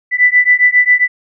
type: beating tone pair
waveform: sine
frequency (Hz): 1981 / 1988.4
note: B6 / B6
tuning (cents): +5 / +11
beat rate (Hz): 7.4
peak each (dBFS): -10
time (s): 0.11-1.08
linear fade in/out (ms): 50
effects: none